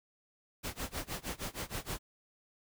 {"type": "noise with tremolo", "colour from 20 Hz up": "pink", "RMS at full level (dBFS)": -37, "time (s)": [0.63, 1.99], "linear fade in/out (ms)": 20, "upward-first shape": "sine", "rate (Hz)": 6.4, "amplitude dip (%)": 95, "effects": []}